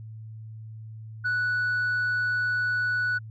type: tone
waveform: sine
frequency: 1478 Hz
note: F#6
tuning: 2 cents flat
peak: -21 dBFS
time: 1.24-3.19 s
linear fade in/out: 20 ms
effects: tanh soft clip ceiling -22 dBFS + added 110 Hz sine -38 dBFS peak until 3.3 s